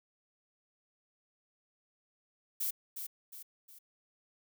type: noise with echo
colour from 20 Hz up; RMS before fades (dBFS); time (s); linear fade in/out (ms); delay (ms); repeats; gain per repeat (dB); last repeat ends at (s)
violet; -34; 2.6-2.71; 10; 360; 3; -7; 3.79
effects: none